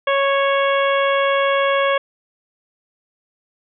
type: harmonic tone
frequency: 553 Hz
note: C#5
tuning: 4 cents flat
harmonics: 1 / 2 / 3 / 4 / 5 / 6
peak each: -17 / -20 / -24 / -26 / -29 / -29 dBFS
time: 0.07-1.98 s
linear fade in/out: 5 ms
effects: none